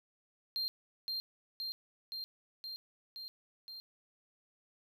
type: tone with echo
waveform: triangle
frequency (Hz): 4186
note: C8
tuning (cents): 0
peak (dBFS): -32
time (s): 0.56-0.68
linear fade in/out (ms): 0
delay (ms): 520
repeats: 6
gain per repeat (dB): -2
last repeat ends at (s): 3.8
effects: 12-bit